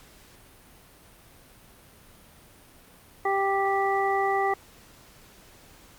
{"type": "harmonic tone", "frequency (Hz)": 392.3, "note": "G4", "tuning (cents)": 1, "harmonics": [1, 2, 3, 5], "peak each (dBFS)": [-27, -25, -30, -31], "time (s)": [3.25, 4.54], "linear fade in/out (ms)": 5, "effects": ["pink hiss -53 dBFS RMS until 5.98 s", "Opus 48 kbps"]}